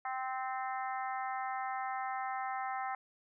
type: harmonic tone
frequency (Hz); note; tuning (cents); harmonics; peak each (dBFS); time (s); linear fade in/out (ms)
260; C4; -11; 3 / 4 / 5 / 6 / 7 / 8; -37 / -43 / -42 / -52 / -46 / -49; 0.05-2.95; 2
effects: none